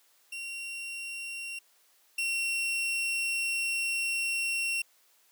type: tone pair in turn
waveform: 40% pulse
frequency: 2747 / 2730 Hz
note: F7 / F7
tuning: -29 / -40 cents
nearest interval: unison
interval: 11 cents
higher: first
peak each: -35 / -27 dBFS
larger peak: second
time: 0.32-1.59 / 2.18-4.82 s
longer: second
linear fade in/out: 5 ms
effects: white hiss -65 dBFS RMS until 5.31 s + high-pass 400 Hz 12 dB/octave